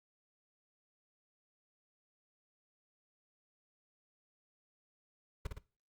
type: noise with echo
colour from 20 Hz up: brown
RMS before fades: -35 dBFS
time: 5.45-5.47 s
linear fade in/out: 5 ms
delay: 57 ms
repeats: 2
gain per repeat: -4 dB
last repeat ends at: 5.584 s
effects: noise-tail reverb RT60 0.3 s tail -18 dB re dry + Opus 48 kbps